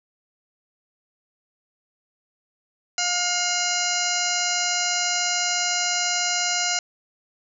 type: harmonic tone with a mistuned harmonic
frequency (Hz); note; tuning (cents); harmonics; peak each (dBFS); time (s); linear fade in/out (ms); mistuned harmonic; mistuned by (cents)
711; F5; +31; 1 / 2 / 3 / 4 / 6 / 7 / 8 / 9 / 10; -30 / -30 / -30 / -30 / -30 / -30 / -30 / -30 / -30; 2.98-6.79; 2; 6; -63
effects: none